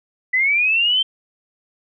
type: linear sweep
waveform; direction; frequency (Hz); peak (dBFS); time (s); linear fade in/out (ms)
sine; up; 1975.5 to 3136; -14; 0.33-1.03; 10
effects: none